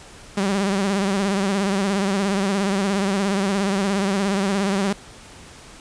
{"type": "tone with vibrato", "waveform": "sawtooth", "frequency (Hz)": 196.7, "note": "G3", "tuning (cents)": 6, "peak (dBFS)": -15, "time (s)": [0.37, 4.93], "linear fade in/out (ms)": 5, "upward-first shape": "sine", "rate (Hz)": 17, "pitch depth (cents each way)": 71, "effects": ["pink hiss -43 dBFS RMS until 5.8 s", "resampled to 22050 Hz"]}